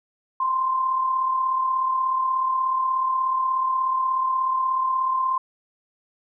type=tone pair together; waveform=sine; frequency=1010 / 1046.6 Hz; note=B5 / C6; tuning=+39 / 0 cents; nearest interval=minor second; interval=61 cents; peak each=-31 / -20 dBFS; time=0.4-5.38 s; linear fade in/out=5 ms; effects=none